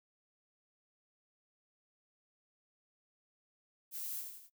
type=noise with echo; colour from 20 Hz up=violet; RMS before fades=-42 dBFS; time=3.91-4.24 s; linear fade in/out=50 ms; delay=87 ms; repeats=3; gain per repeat=-5 dB; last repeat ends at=4.501 s; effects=noise-tail reverb RT60 0.1 s tail -21 dB re dry